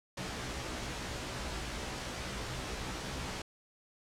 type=noise with comb filter; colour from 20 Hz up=pink; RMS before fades=-39 dBFS; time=0.17-3.42 s; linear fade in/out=5 ms; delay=16 ms; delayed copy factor=+0.7; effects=low-pass 7000 Hz 12 dB/octave